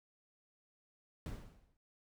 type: noise with exponential decay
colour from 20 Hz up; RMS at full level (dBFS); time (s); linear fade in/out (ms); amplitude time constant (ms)
brown; -39; 1.26-1.77; 1; 110
effects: none